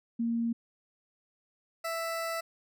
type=tone pair in turn; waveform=sine / 20% pulse; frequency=232.1 / 661 Hz; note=A#3 / E5; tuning=-7 / +5 cents; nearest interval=octave + tritone; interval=1812 cents; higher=second; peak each=-27 dBFS; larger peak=neither; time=0.19-0.53 / 1.84-2.41 s; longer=second; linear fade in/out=10 ms; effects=none